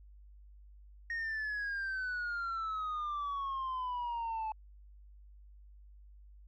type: exponential sweep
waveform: sine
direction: down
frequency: 1864.7 to 865 Hz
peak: -32 dBFS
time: 1.1-4.52 s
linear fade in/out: 2 ms
effects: tanh soft clip ceiling -33 dBFS + added 50 Hz sine -53 dBFS peak until 6.47 s